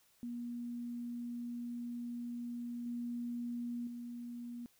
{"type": "tone with level steps", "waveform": "sine", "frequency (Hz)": 239.3, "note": "A#3", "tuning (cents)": 46, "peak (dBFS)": [-39, -37, -42], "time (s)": [0.23, 4.66], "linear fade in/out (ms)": 0, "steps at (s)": [2.86, 3.87], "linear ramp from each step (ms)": 2, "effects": ["white hiss -70 dBFS RMS until 4.79 s"]}